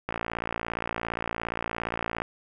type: click train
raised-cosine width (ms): 0.5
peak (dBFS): -14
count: 123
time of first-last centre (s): 0.09-2.219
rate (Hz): 57.3
effects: none